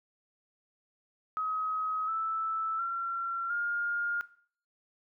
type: tone with pitch steps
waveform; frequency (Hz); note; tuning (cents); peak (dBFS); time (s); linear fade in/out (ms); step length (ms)
sine; 1270 / 1316.3 / 1364.3 / 1414; D#6 / E6 / F6 / F6; +35 / -3 / -41 / +21; -29; 1.37-4.21; 0; 710
effects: noise-tail reverb RT60 0.5 s tail -17 dB re dry